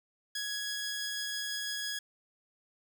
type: tone pair together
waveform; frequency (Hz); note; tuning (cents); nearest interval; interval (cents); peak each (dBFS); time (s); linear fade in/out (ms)
15% pulse; 1668 / 4998; G#6 / D#8; +7 / +7; octave + perfect fifth; 1900; -28 / -40; 0.35-1.99; 5
effects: none